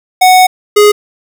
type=tone pair in turn; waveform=square; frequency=740 / 416.2 Hz; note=F#5 / G#4; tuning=0 / +4 cents; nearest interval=minor seventh; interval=996 cents; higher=first; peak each=-3 dBFS; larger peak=neither; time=0.21-0.47 / 0.76-0.92 s; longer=first; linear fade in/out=10 ms; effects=none